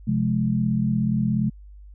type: chord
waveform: sine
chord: F minor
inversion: second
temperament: equal with one note detuned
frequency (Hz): 130.81 / 174.61 / 211.6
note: C3 / F3 / Ab3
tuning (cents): 0 / 0 / +33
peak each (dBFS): -24 / -26 / -22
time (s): 0.07-1.5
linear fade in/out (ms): 10
effects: added 50 Hz sine -41 dBFS peak until 1.94 s